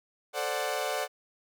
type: chord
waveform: sawtooth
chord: D dominant seventh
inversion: second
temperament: equal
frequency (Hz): 440 / 523.3 / 587.3 / 740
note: A4 / C5 / D5 / F#5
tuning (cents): 0 / 0 / 0 / 0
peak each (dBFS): -33 / -32 / -30 / -30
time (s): 0.33-1.08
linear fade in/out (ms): 50
effects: none